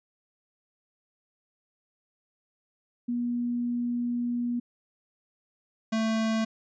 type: tone pair in turn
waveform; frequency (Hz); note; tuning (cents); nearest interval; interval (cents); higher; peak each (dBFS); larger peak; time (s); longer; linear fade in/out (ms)
sine / square; 240.9 / 222; B3 / A3; -43 / +16; minor second; 141; first; -26 / -25; second; 3.08-4.6 / 5.92-6.45; first; 10
effects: resampled to 16000 Hz